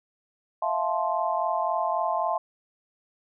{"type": "chord", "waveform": "sine", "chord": "F major seventh", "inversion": "third", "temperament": "just", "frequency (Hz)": [654.8, 698.5, 873.1, 1047.7], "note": ["E5", "F5", "A5", "C6"], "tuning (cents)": [-12, 0, -14, 2], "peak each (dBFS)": -29, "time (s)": [0.62, 2.38], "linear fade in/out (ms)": 5, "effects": []}